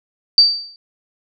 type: tone with exponential decay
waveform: sine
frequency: 4635 Hz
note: D8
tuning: 24 cents flat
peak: -3 dBFS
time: 0.38-0.76 s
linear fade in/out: 1 ms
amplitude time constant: 82 ms
effects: none